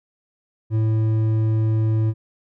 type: tone with hard clipping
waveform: triangle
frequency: 110 Hz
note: A2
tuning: in tune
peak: -18 dBFS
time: 0.7-2.14 s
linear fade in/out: 50 ms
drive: 10 dB
effects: none